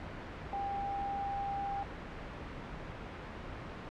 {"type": "tone in noise", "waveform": "sine", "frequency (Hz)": 797, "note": "G5", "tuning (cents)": 28, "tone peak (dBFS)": -34, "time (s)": [0.53, 1.83], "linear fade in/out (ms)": 0, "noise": "pink", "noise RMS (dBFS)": -43, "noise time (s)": [0, 3.89], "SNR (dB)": 6, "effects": ["low-pass 2000 Hz 12 dB/octave"]}